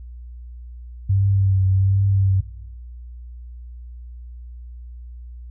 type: tone with vibrato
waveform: sine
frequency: 96.8 Hz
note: G2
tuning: 21 cents flat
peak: -14 dBFS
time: 1.09-2.41 s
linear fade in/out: 10 ms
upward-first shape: triangle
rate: 1.3 Hz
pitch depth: 39 cents each way
effects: noise-tail reverb RT60 1.0 s tail -21 dB re dry + added 60 Hz sine -34 dBFS peak until 5.5 s

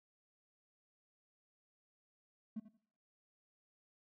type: tone with echo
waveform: triangle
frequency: 218.9 Hz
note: A3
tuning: 9 cents flat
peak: -35 dBFS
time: 2.56-2.6 s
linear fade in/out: 10 ms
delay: 88 ms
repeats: 2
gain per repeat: -15 dB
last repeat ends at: 2.776 s
effects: noise-tail reverb RT60 0.6 s tail -23 dB re dry + tanh soft clip ceiling -36 dBFS

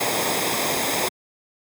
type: noise with comb filter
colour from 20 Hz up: pink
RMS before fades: -23 dBFS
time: 0-1.09 s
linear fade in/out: 10 ms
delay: 0.69 ms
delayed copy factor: -0.6
effects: high-pass 150 Hz 12 dB/octave

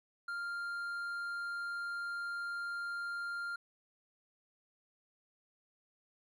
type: tone with hard clipping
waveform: triangle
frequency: 1396.9 Hz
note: F6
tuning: in tune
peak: -38 dBFS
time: 0.28-3.56 s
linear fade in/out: 5 ms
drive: 7 dB
effects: none

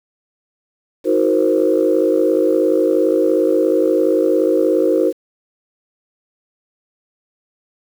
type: chord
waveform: sine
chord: C half-diminished seventh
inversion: first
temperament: equal with one note detuned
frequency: 318.2 / 370 / 466.2 / 523.3 Hz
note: Eb4 / Gb4 / Bb4 / C5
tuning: +39 / 0 / 0 / 0 cents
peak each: -17 dBFS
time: 1.04-5.13 s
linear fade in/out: 50 ms
effects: tanh soft clip ceiling -3 dBFS + 7-bit

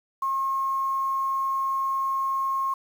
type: tone with quantisation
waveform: sine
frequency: 1077 Hz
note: C6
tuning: 50 cents sharp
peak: -23 dBFS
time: 0.22-2.74 s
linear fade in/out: 5 ms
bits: 8
effects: none

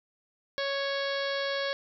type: harmonic tone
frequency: 554.4 Hz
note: C#5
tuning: in tune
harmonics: 1 / 2 / 3 / 4 / 5 / 6 / 7 / 8 / 9 / 10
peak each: -31 / -39 / -35 / -41 / -47 / -39 / -42 / -40 / -48 / -48 dBFS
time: 0.58-1.73 s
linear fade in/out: 0 ms
effects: none

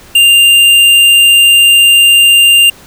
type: tone with tanh clipping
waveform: sine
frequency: 2794 Hz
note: F7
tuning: in tune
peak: -4 dBFS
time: 0.15-2.7 s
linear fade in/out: 5 ms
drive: 14 dB
effects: pink hiss -37 dBFS RMS until 2.86 s

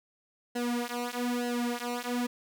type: tone with flanger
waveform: sawtooth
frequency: 242.3 Hz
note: B3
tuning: 33 cents flat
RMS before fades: -32 dBFS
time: 0.55-2.27 s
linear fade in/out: 10 ms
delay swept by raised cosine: 0.85 to 4.75 ms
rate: 1.1 Hz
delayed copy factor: -1
effects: none

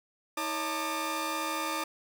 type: tone cluster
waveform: sawtooth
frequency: 318.7 / 558 / 892 / 1200 Hz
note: D#4 / C#5 / A5 / D6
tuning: +42 / +11 / +23 / +37 cents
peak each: -34 / -36 / -33 / -30 dBFS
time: 0.37-1.84 s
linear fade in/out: 5 ms
effects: none

